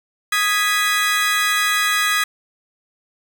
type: chord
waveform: 30% pulse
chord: G# minor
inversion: second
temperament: equal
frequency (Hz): 1244.5 / 1661.2 / 1975.5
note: D#6 / G#6 / B6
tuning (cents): 0 / 0 / 0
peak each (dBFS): -18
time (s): 0.32-2.24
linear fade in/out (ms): 5
effects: 7-bit